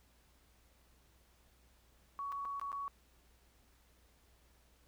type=tone with dropouts; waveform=sine; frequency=1121 Hz; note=C#6; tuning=19 cents sharp; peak=-38 dBFS; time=2.19-2.88 s; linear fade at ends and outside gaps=0 ms; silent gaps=2.32-2.324 / 2.45-2.454 / 2.597-2.614 / 2.718-2.728 s; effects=added 60 Hz sine -68 dBFS peak until 4.87 s + pink hiss -70 dBFS RMS until 4.87 s